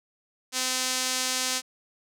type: tone with band-pass filter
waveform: sawtooth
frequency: 256.5 Hz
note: C4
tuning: 34 cents flat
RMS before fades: -28 dBFS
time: 0.52-1.62 s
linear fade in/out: 50 ms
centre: 6400 Hz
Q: 1.1
effects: none